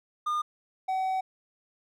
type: tone pair in turn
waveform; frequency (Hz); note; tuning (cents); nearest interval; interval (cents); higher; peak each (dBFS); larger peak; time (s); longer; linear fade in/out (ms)
triangle; 1214 / 756.4; D#6 / F#5; -43 / +38; minor sixth; 819; first; -24 / -24; neither; 0.26-0.42 / 0.88-1.21; second; 10
effects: none